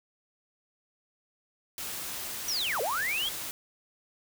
white noise, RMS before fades -37 dBFS, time 1.78-3.51 s, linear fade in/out 0 ms
sine linear two-way sweep, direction down then up, 6000 to 410 to 3366 Hz, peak -28 dBFS, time 2.48-3.29 s, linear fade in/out 5 ms, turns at 2.81 s
effects none

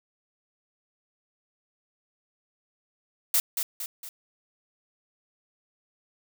blue noise with echo, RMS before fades -22 dBFS, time 3.34-3.4 s, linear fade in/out 2 ms, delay 230 ms, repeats 3, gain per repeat -6 dB, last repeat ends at 4.09 s, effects none

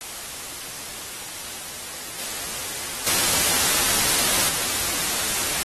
white noise with level steps, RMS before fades -34 / -30 / -20 / -24 dBFS, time 0.01-5.63 s, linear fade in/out 0 ms, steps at 2.18 / 3.06 / 4.49 s, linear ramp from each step 10 ms, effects AAC 32 kbps

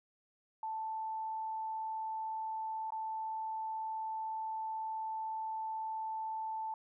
sine tone with dropouts, 881 Hz, A5, 2 cents sharp, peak -36 dBFS, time 0.63-6.74 s, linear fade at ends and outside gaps 2 ms, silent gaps 2.905-2.921 s, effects none

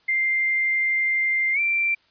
sine tone with pitch glide, 2096 to 2353 Hz, C7 to D7, +2 to +3 cents, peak -19 dBFS, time 0.08-1.95 s, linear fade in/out 10 ms, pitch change +201 cents, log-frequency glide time 1.53-1.6 s, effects white hiss -61 dBFS RMS until 2.1 s + resampled to 11025 Hz

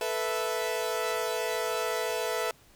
sawtooth chord, A suspended second, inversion none, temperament equal, 440 / 493.9 / 659.3 Hz, A4 / B4 / E5, 0 / 0 / 0 cents, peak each -29 dBFS, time 0.01-2.51 s, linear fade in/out 2 ms, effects pink hiss -59 dBFS RMS until 2.75 s

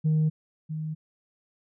sine tone pair in turn, 155.56 / 156.11 Hz, D#3 / D#3, 0 / +6 cents, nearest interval unison, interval 6 cents, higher second, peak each -18 / -29 dBFS, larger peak first, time 0.04-0.3 / 0.69-0.95 s, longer neither, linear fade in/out 20 ms, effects tanh soft clip ceiling -18 dBFS

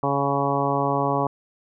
harmonic tone, 140 Hz, C#3, 18 cents sharp, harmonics 1 / 2 / 3 / 4 / 5 / 6 / 7 / 8, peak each -28 / -28 / -28 / -28 / -28 / -28 / -28 / -28 dBFS, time 0.03-1.27 s, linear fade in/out 2 ms, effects none

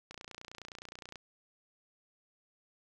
click train, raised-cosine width 0.2 ms, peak -28 dBFS, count 32, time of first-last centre 0.11-1.157 s, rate 29.6 Hz, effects none

